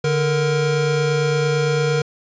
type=tone pair together; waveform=square; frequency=146.8 / 469.2 Hz; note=D3 / A#4; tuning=0 / +11 cents; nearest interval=octave + minor sixth; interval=2011 cents; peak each=-20 dBFS; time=0.04-2.02 s; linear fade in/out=5 ms; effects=resampled to 16000 Hz + 8-bit